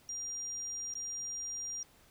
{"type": "tone with dropouts", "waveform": "sine", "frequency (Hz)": 5700, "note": "F8", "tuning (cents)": 34, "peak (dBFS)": -37, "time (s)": [0.09, 1.83], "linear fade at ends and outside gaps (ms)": 1, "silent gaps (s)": [0.939, 0.953], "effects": ["pink hiss -63 dBFS RMS until 2.1 s"]}